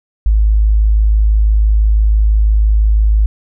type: tone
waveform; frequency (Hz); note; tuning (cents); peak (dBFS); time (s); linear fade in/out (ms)
sine; 53; G#1; +36; -7; 0.26-3.26; 0
effects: none